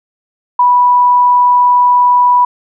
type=tone; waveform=sine; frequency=983 Hz; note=B5; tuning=8 cents flat; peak=-5 dBFS; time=0.59-2.45 s; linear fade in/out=5 ms; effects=none